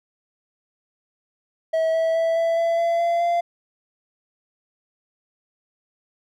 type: tone with pitch steps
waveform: triangle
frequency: 646 / 652 / 658.1 / 664.2 / 670.3 / 676.6 / 682.8 / 689.2 Hz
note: E5 / E5 / E5 / E5 / E5 / E5 / F5 / F5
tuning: -35 / -19 / -3 / +13 / +29 / +45 / -39 / -23 cents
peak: -16 dBFS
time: 1.73-3.41 s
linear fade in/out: 10 ms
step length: 210 ms
effects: none